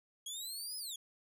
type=linear two-way sweep; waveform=20% pulse; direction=up then down; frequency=3267 to 5120 to 3267 Hz; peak=-35 dBFS; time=0.26-0.96 s; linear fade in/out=5 ms; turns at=0.77 s; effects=none